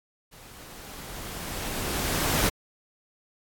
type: noise with level ramp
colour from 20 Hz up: pink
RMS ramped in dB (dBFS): -49 to -23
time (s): 0.31-2.5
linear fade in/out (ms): 20
effects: AAC 64 kbps